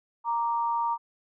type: tone pair together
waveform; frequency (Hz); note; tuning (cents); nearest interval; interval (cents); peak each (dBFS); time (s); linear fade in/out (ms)
sine; 933.1 / 1174.7; A#5 / D6; +1 / 0; major third; 399; -25 / -32; 0.24-0.98; 50
effects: none